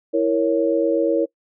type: chord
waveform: sine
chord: A# diminished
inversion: second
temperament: equal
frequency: 329.6 / 466.2 / 554.4 Hz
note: E4 / A#4 / C#5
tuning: 0 / 0 / 0 cents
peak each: -20 dBFS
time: 0.13-1.26 s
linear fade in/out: 20 ms
effects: noise-tail reverb RT60 0.1 s tail -22 dB re dry